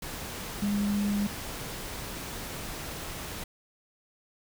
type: tone in noise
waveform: sine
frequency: 204.2 Hz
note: G#3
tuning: 29 cents flat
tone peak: -25 dBFS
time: 0.62-1.27 s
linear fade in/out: 5 ms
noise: pink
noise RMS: -38 dBFS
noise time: 0.02-3.44 s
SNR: +10 dB
effects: none

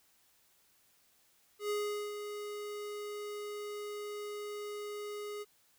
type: tone with ADSR envelope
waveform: square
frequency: 415.3 Hz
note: G#4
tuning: in tune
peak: -32 dBFS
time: 1.59-5.45 s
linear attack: 110 ms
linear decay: 420 ms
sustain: -8 dB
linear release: 32 ms
effects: white hiss -69 dBFS RMS until 5.78 s

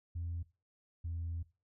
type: tone pair in turn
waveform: sine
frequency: 85 / 83.83 Hz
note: F2 / E2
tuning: -46 / +30 cents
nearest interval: unison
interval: 24 cents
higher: first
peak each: -35 / -35 dBFS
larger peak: neither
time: 0.15-0.43 / 1.04-1.43 s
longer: second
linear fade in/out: 10 ms
effects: noise-tail reverb RT60 0.3 s tail -19 dB re dry + tanh soft clip ceiling -33 dBFS

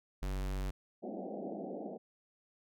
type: tone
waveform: square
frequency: 47.57 Hz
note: F#1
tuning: 49 cents sharp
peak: -35 dBFS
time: 0.22-0.71 s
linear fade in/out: 10 ms
type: band-pass noise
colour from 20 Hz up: pink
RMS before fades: -42 dBFS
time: 1.02-1.98 s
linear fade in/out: 20 ms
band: 180 to 770 Hz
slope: 96 dB/octave
effects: none

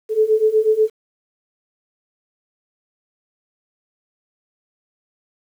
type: beating tone pair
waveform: sine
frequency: 430 / 438.2 Hz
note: A4 / A4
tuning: -40 / -7 cents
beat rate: 8.2 Hz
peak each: -17 / -15 dBFS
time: 0.09-0.9 s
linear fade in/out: 50 ms
effects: 8-bit

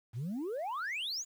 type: exponential sweep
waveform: sine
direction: up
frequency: 104.1 to 7150 Hz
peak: -32 dBFS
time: 0.13-1.25 s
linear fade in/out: 50 ms
effects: tanh soft clip ceiling -33 dBFS + 10-bit

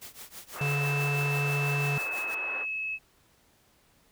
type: noise with tremolo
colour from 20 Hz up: white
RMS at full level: -42 dBFS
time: 0.01-2.35 s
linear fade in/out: 10 ms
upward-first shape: triangle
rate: 6.1 Hz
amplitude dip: 95%
type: band-pass noise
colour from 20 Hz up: white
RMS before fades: -41 dBFS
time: 0.52-2.66 s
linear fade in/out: 50 ms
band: 360 to 1700 Hz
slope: 24 dB/octave
type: tone with pitch glide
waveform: sine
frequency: 2637 to 2586 Hz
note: E7 to E7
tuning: 0 to -34 cents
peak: -30 dBFS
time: 0.58-2.99 s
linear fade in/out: 50 ms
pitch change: -34 cents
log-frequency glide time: 1.84-2.23 s
type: tone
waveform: square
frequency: 143 Hz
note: D3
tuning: 46 cents flat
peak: -28 dBFS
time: 0.61-1.98 s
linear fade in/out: 2 ms
effects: pink hiss -64 dBFS RMS until 4.11 s

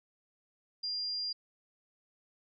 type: tone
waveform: sine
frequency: 4800 Hz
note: D8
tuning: 37 cents sharp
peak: -33 dBFS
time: 0.83-1.33 s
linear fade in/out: 10 ms
effects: none

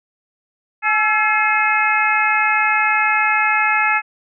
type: harmonic tone with a mistuned harmonic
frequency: 426.8 Hz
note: G#4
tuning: 47 cents sharp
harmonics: 2 / 3 / 4 / 5 / 6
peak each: -20 / -20 / -20 / -20 / -20 dBFS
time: 0.82-4.02 s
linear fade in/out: 50 ms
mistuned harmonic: 3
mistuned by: +70 cents
effects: none

